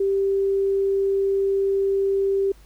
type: tone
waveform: sine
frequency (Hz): 392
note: G4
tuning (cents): 0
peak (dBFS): -18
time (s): 0-2.52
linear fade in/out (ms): 5
effects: added 50 Hz sine -47 dBFS peak until 2.65 s + pink hiss -56 dBFS RMS until 2.65 s